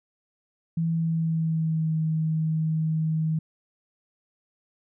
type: tone with pitch glide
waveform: sine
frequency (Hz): 164.81 to 158.46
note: E3 to D#3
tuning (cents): 0 to +32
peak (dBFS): -22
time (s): 0.77-3.39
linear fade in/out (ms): 5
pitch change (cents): -68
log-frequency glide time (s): 0.88-1.97
effects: none